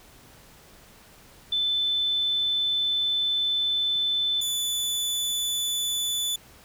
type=tone pair in turn; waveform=sine / sawtooth; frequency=3520 / 3480 Hz; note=A7 / A7; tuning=0 / -20 cents; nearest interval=unison; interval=20 cents; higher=first; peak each=-22 / -22 dBFS; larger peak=neither; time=1.52-4.41 / 4.41-6.36 s; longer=first; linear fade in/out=5 ms; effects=pink hiss -52 dBFS RMS until 6.64 s